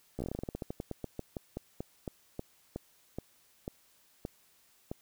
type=slowing click train; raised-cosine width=2 ms; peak=-23 dBFS; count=28; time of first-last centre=0.19-4.915 s; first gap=14 ms; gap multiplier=1.16; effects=white hiss -66 dBFS RMS until 5.01 s